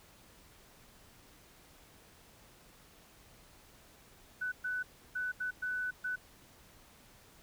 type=tone bursts at uneven times; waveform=sine; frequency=1495 Hz; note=F#6; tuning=17 cents sharp; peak=-33 dBFS; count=6; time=4.41-4.52 / 4.64-4.83 / 5.15-5.32 / 5.4-5.51 / 5.62-5.91 / 6.04-6.16 s; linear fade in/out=10 ms; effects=pink hiss -60 dBFS RMS until 7.42 s